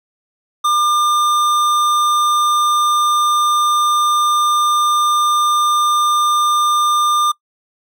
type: tone with tanh clipping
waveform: sine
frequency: 1200 Hz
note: D6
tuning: 37 cents sharp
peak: -14 dBFS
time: 0.64-7.32 s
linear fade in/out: 10 ms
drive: 18 dB
effects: noise-tail reverb RT60 0.1 s tail -23 dB re dry